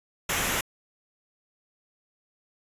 pink noise with comb filter, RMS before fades -27 dBFS, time 0.29-0.61 s, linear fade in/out 5 ms, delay 0.22 ms, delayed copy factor -0.55, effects resampled to 32000 Hz

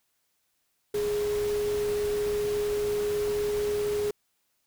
sine tone in noise, 415.3 Hz, G#4, in tune, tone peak -25 dBFS, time 0.94-4.11 s, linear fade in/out 5 ms, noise pink, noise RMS -39 dBFS, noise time 0.94-4.11 s, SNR +11 dB, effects white hiss -74 dBFS RMS until 4.66 s

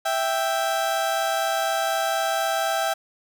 30% pulse tone pair together, 659.9 / 784 Hz, E5 / G5, +2 / 0 cents, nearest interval minor third, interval 298 cents, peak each -22 dBFS, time 0.05-2.94 s, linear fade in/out 10 ms, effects none

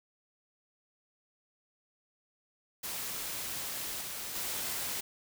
white noise with level steps, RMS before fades -38 / -40 / -36 dBFS, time 2.83-5.01 s, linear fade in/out 10 ms, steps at 4.01 / 4.35 s, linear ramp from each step 2 ms, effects none

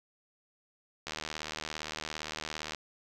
click train, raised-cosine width 0.2 ms, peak -19 dBFS, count 131, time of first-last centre 1.07-2.747 s, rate 77.5 Hz, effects 10-bit

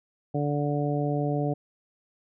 harmonic tone, 145.7 Hz, D3, 13 cents flat, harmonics 1 / 2 / 3 / 4 / 5, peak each -27 / -30 / -32 / -33 / -34 dBFS, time 0.34-1.54 s, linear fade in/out 10 ms, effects none

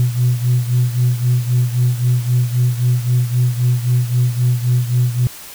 sine beating tone pair, 122.3 / 126.1 Hz, B2 / B2, -16 / +36 cents, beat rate 3.8 Hz, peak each -13 / -17 dBFS, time 0-5.27 s, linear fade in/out 0 ms, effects tanh soft clip ceiling -7 dBFS + white hiss -35 dBFS RMS until 5.54 s

